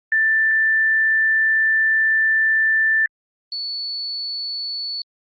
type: tone pair in turn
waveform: sine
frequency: 1771 / 4440 Hz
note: A6 / C#8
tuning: +11 / +2 cents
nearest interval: octave + major third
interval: 1591 cents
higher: second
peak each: -14 / -24 dBFS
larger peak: first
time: 0.12-3.06 / 3.52-5.02 s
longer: first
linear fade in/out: 2 ms
effects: Opus 24 kbps